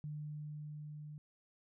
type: tone with level ramp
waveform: sine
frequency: 150 Hz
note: D3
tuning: 37 cents sharp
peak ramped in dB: -40 to -46 dBFS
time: 0.04-1.18 s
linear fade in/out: 0 ms
effects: none